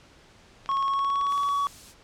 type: click train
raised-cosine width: 0.2 ms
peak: -24 dBFS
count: 16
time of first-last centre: 0.66-1.489 s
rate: 18.1 Hz
type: tone with pitch glide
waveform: triangle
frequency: 1095 to 1129 Hz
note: C#6 to C#6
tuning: -22 to +31 cents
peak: -21 dBFS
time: 0.69-1.67 s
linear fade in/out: 0 ms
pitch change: +53 cents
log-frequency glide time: 0.84-1.35 s
type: noise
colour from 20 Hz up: violet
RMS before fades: -37 dBFS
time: 1.27-1.95 s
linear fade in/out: 50 ms
effects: pink hiss -54 dBFS RMS until 2.03 s + low-pass 6000 Hz 12 dB/octave